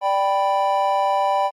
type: chord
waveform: triangle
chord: G major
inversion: second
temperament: equal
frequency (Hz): 587.3 / 784 / 987.8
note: D5 / G5 / B5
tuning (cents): 0 / 0 / 0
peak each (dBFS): -21 / -18 / -20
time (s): 0.01-1.51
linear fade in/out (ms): 50
effects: Opus 48 kbps